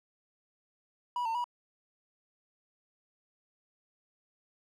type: tone with pitch steps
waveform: triangle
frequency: 975 / 904 / 969 Hz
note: B5 / A5 / B5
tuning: -23 / +47 / -33 cents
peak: -28 dBFS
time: 1.16-1.442 s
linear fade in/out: 2 ms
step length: 94 ms
effects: none